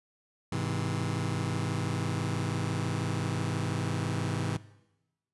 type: chord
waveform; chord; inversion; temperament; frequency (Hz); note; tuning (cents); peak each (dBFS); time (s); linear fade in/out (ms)
sawtooth; Ab augmented; none; just; 103.83 / 129.78 / 162.23; Ab2 / C3 / E3; 0 / -14 / -27; -30; 0.52-4.57; 5
effects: noise-tail reverb RT60 1.0 s tail -19 dB re dry + resampled to 24000 Hz